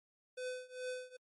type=tone with tremolo; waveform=square; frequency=505 Hz; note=B4; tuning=39 cents sharp; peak=-38 dBFS; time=0.37-1.17 s; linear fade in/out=10 ms; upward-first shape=triangle; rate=2.4 Hz; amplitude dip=95%; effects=low-pass 12000 Hz 12 dB/octave + MP3 48 kbps